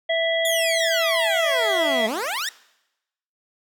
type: harmonic tone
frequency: 659.3 Hz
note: E5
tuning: in tune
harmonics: 1 / 3 / 5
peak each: -20 / -25 / -27 dBFS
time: 0.09-2.07 s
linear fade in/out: 10 ms
type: exponential two-way sweep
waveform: 15% pulse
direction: down then up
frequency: 3600 to 210 to 1951 Hz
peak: -18 dBFS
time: 0.45-2.49 s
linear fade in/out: 2 ms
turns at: 2.07 s
effects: noise-tail reverb RT60 0.9 s tail -21 dB re dry